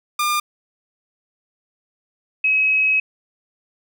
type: tone pair in turn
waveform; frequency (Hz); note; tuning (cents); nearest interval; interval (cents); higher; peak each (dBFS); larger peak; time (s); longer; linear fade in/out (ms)
sawtooth / sine; 1203 / 2555; D6 / D#7; +41 / +45; octave + minor second; 1304; second; -14; neither; 0.19-0.4 / 2.44-3; second; 5
effects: none